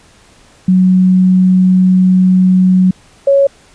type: tone pair in turn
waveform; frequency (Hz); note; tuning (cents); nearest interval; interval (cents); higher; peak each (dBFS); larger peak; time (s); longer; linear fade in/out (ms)
sine; 185 / 554.4; F#3 / C#5; 0 / 0; octave + perfect fifth; 1900; second; -5; neither; 0.68-2.91 / 3.27-3.47; first; 5
effects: pink hiss -45 dBFS RMS until 3.74 s + resampled to 22050 Hz